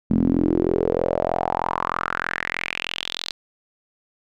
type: tone with band-pass filter sweep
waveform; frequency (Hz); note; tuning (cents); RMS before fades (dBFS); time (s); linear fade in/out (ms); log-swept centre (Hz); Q
sawtooth; 43.18; F1; -19; -23; 0.1-3.31; 0; 220 to 4200; 4.9
effects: none